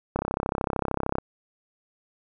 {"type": "click train", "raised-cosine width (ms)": 1, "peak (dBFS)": -11, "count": 35, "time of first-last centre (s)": [0.16, 1.184], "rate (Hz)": 33.2, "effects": []}